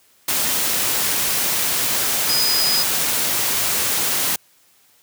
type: tone in noise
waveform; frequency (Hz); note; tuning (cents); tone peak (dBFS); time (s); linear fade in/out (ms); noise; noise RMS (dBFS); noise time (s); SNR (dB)
sine; 4978; D#8; 0; -18; 2.29-2.83; 5; white; -20; 0.28-4.36; -1
effects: white hiss -56 dBFS RMS until 5.02 s + high-pass 80 Hz 12 dB/octave